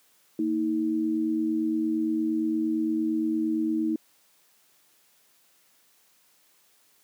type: tone pair together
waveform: sine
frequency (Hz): 229.3 / 318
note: A#3 / D#4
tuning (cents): -28 / +38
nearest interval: tritone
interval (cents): 566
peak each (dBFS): -29 / -24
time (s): 0.39-3.96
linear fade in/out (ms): 2
effects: white hiss -63 dBFS RMS until 7.03 s + high-pass 150 Hz 12 dB/octave